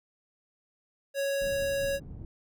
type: tone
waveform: square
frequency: 554.4 Hz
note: C#5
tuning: in tune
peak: -28 dBFS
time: 1.14-2 s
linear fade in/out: 50 ms
type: low-pass noise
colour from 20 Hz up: pink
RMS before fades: -42 dBFS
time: 1.41-2.25 s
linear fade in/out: 2 ms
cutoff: 220 Hz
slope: 12 dB/octave
effects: none